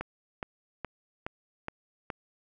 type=click train; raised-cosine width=0.5 ms; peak=-19 dBFS; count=6; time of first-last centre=0.01-2.102 s; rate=2.39 Hz; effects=none